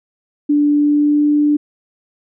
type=tone with pitch glide; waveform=sine; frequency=292.8 to 295.3 Hz; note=D4 to D4; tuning=-5 to +10 cents; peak=-10 dBFS; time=0.49-1.57 s; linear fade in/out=10 ms; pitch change=+15 cents; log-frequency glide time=0.73-1.26 s; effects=none